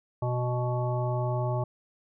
harmonic tone, 123.47 Hz, B2, in tune, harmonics 1 / 3 / 5 / 7 / 9, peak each -27 / -36 / -33 / -36 / -40 dBFS, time 0.22-1.64 s, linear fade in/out 5 ms, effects none

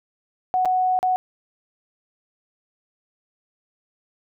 sine tone with dropouts, 740 Hz, F#5, in tune, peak -17 dBFS, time 0.54-1.16 s, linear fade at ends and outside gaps 0 ms, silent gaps 0.65-0.656 / 0.99-1.029 s, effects none

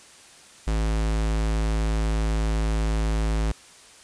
square tone, 54 Hz, A1, 32 cents flat, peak -22 dBFS, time 0.67-3.52 s, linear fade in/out 5 ms, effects white hiss -49 dBFS RMS until 4.03 s + resampled to 22050 Hz

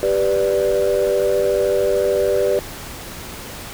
sine chord, G major, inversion none, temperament equal, 392 / 493.9 / 587.3 Hz, G4 / B4 / D5, 0 / 0 / 0 cents, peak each -18 dBFS, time 0.03-2.59 s, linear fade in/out 0 ms, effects tanh soft clip ceiling -9 dBFS + pink hiss -33 dBFS RMS until 3.73 s

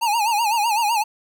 square tone with vibrato, 880 Hz, A5, in tune, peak -18 dBFS, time 0.01-1.04 s, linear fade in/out 20 ms, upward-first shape sine, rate 7.9 Hz, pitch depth 130 cents each way, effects none

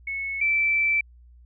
sine tone pair in turn, 2200 / 2328 Hz, C#7 / D7, -14 / -16 cents, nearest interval minor second, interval 98 cents, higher second, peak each -27 / -19 dBFS, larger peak second, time 0.07-0.41 / 0.41-1.01 s, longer second, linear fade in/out 5 ms, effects added 60 Hz sine -48 dBFS peak until 1.45 s

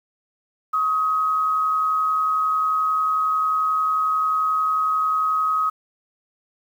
sine tone pair together, 1113.8 / 1265 Hz, C#6 / D#6, +8 / +28 cents, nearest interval major second, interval 220 cents, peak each -30 / -18 dBFS, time 0.73-5.7 s, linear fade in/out 10 ms, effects 8-bit

